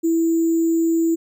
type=tone with sample-and-hold; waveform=sine; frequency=329.6 Hz; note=E4; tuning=in tune; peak=-15 dBFS; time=0.03-1.16 s; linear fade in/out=20 ms; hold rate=7350 Hz; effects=none